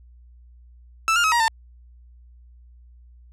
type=tone with pitch steps; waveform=30% pulse; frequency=1321 / 1407 / 1279 / 947 / 898 Hz; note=E6 / F6 / D#6 / A#5 / A5; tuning=+3 / +12 / +47 / +27 / +35 cents; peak=-14 dBFS; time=1.08-1.48 s; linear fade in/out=0 ms; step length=80 ms; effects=added 60 Hz sine -46 dBFS peak until 3.32 s + low-pass 9000 Hz 12 dB/octave